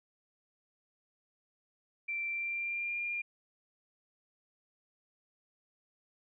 sine tone with pitch glide, 2349 to 2404 Hz, D7 to D7, 0 to +40 cents, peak -33 dBFS, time 2.08-3.22 s, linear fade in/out 10 ms, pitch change +40 cents, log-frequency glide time 2.29-2.99 s, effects none

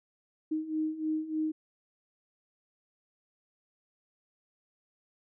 sine beating tone pair, 310.1 / 313.4 Hz, D#4 / D#4, -6 / +13 cents, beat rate 3.3 Hz, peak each -35 / -31 dBFS, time 0.51-1.52 s, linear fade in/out 10 ms, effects none

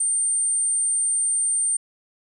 sine tone, 8870 Hz, C#9, in tune, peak -19 dBFS, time 0-1.77 s, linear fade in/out 5 ms, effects none

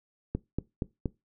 click train, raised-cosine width 3 ms, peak -16 dBFS, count 4, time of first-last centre 0.35-1.058 s, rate 4.24 Hz, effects noise-tail reverb RT60 0.2 s tail -20 dB re dry

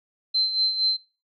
sine tone with tremolo, 4100 Hz, C8, 36 cents flat, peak -18 dBFS, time 0.34-0.97 s, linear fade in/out 10 ms, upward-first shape sine, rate 4.3 Hz, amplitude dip 65%, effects noise-tail reverb RT60 0.4 s tail -25 dB re dry

